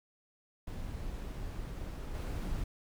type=noise with level steps; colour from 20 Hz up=brown; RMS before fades=-40 / -36 dBFS; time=0.67-2.64 s; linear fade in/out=5 ms; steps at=2.14 s; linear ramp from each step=5 ms; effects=none